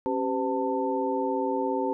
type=tone cluster; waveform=sine; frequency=272.6 / 390.1 / 507 / 891 Hz; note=C#4 / G4 / B4 / A5; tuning=-29 / -8 / +45 / +22 cents; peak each=-30 dBFS; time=0.06-1.93 s; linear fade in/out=0 ms; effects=none